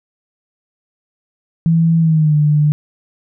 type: tone with pitch glide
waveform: sine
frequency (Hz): 164.81 to 149.4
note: E3 to D3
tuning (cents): 0 to +30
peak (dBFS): -9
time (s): 1.66-2.72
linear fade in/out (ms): 0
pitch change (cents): -170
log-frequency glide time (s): 1.99-2.36
effects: none